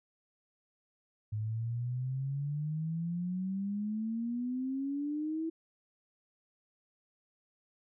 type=exponential sweep; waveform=sine; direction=up; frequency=105.4 to 328.2 Hz; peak=-32 dBFS; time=1.32-5.5 s; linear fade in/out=10 ms; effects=none